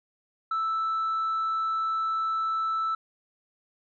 sine tone, 1318.5 Hz, E6, in tune, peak -23 dBFS, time 0.51-2.95 s, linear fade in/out 5 ms, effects tanh soft clip ceiling -23 dBFS

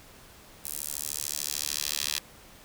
10% pulse tone with high-pass filter sweep, 73.42 Hz, D2, in tune, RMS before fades -33 dBFS, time 0.64-2.19 s, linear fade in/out 10 ms, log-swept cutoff 10000 to 3600 Hz, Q 1.1, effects pink hiss -52 dBFS RMS until 2.64 s

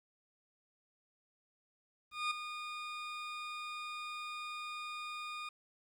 20% pulse tone with ADSR envelope, 1223 Hz, D#6, 30 cents flat, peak -26 dBFS, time 2.11-5.49 s, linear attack 200 ms, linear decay 6 ms, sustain -10 dB, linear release 4 ms, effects low-pass 6000 Hz 12 dB/octave + 11-bit

